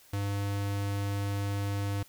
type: tone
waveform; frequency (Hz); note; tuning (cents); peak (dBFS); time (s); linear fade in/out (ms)
square; 100.4; G2; +42; -30; 0.13-2.03; 5
effects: white hiss -58 dBFS RMS until 2.08 s